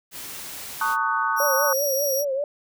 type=noise; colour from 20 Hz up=white; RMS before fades=-36 dBFS; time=0.11-0.97 s; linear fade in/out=50 ms
type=chord; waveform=sine; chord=D# half-diminished seventh; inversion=second; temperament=just; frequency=896 / 1120.1 / 1244.5 / 1493.4 Hz; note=A5 / C#6 / D#6 / F#6; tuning=+31 / +18 / 0 / +16 cents; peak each=-26 dBFS; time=0.81-1.73 s; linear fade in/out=2 ms
type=tone; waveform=15% pulse; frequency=5680 Hz; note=F8; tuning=28 cents sharp; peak=-19 dBFS; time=1.36-2.25 s; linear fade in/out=50 ms
type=tone with vibrato; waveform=sine; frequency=554.4 Hz; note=C#5; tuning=in tune; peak=-22 dBFS; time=1.4-2.44 s; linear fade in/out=2 ms; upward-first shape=triangle; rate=5.1 Hz; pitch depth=110 cents each way
effects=none